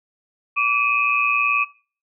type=tone cluster; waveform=sine; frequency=1153 / 2445 / 2564 Hz; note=D6 / D#7 / E7; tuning=-32 / -31 / -49 cents; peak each=-21 dBFS; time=0.56-1.65 s; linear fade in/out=20 ms; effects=noise-tail reverb RT60 0.4 s tail -21 dB re dry